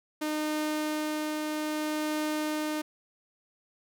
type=tone with tremolo; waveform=sawtooth; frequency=305.6 Hz; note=D#4; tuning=31 cents flat; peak=-24 dBFS; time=0.21-2.82 s; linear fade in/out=10 ms; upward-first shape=triangle; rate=0.62 Hz; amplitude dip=25%; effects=none